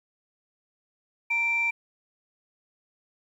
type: tone pair together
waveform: sine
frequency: 930.3 / 2349 Hz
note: A#5 / D7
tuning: -4 / 0 cents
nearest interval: octave + major third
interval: 1604 cents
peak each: -34 / -22 dBFS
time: 1.3-1.71 s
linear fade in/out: 10 ms
effects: tanh soft clip ceiling -17 dBFS + 10-bit